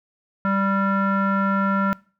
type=tone with low-pass filter; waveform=square; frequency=196 Hz; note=G3; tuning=in tune; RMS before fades=-21 dBFS; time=0.45-1.93 s; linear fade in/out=0 ms; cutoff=1400 Hz; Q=5.7; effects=noise-tail reverb RT60 0.4 s tail -23 dB re dry